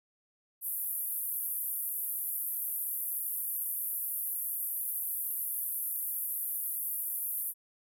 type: band-pass noise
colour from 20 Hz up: white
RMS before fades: -35 dBFS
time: 0.61-7.54 s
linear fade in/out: 50 ms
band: 11000 to 14000 Hz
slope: 48 dB/octave
effects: none